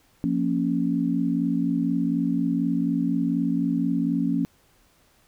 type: chord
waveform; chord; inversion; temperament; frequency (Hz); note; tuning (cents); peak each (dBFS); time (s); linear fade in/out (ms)
sine; Bb minor; second; equal; 174.61 / 233.1 / 277.2; F3 / Bb3 / Db4; 0 / 0 / 0; -26 / -26 / -24; 0.24-4.45; 0
effects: pink hiss -61 dBFS RMS until 5.27 s